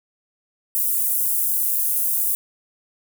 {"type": "high-pass noise", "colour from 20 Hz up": "pink", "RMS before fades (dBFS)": -21, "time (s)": [0.75, 2.35], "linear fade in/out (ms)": 0, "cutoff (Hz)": 11000, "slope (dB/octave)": 24, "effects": []}